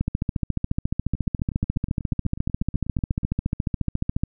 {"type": "two click trains", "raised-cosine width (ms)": 5, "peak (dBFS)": [-20, -10], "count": [18, 61], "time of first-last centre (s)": [[1.15, 3.233], [0.01, 4.235]], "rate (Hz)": [8.16, 14.2], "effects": []}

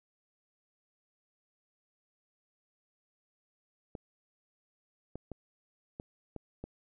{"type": "clicks", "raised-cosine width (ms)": 2, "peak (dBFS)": -27, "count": 6, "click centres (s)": [3.952, 5.156, 5.317, 5.999, 6.363, 6.64], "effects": []}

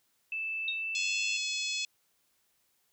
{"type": "tone with pitch glide", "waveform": "sine", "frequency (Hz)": [2637, 2665], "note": ["E7", "E7"], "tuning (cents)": [0, 18], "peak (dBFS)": -32, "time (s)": [0.32, 1.37], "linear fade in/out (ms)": 2, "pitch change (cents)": 18, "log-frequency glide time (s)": [0.59, 1.22]}
{"type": "tone with exponential decay", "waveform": "sine", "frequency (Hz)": 3729, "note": "A#7", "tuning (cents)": 0, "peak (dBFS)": -28, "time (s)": [0.68, 0.83], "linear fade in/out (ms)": 2, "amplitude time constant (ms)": 32}
{"type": "harmonic tone", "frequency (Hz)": 854, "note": "G#5", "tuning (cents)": 48, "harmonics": [3, 4, 5, 6, 7, 8, 9], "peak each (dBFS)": [-35, -37, -39, -41, -42, -43, -44], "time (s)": [0.95, 1.85], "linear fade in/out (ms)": 2}
{"effects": ["white hiss -73 dBFS RMS until 2.92 s"]}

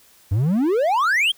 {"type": "exponential sweep", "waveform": "triangle", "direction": "up", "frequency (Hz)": [90.4, 3325], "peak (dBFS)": -14, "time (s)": [0.31, 1.32], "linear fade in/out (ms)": 10, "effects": ["white hiss -53 dBFS RMS until 1.37 s"]}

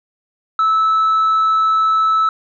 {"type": "tone with tanh clipping", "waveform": "sine", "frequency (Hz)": 1307, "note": "E6", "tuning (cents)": -15, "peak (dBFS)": -12, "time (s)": [0.59, 2.29], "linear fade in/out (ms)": 2, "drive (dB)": 1, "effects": []}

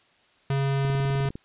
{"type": "tone", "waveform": "square", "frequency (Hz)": 137.5, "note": "C#3", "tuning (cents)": -14, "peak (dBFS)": -23, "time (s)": [0.5, 1.29], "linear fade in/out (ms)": 2}
{"type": "click train", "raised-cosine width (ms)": 3, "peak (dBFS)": -23, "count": 11, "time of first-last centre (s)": [0.85, 1.355], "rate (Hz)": 19.8}
{"effects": ["white hiss -61 dBFS RMS until 1.44 s", "resampled to 8000 Hz"]}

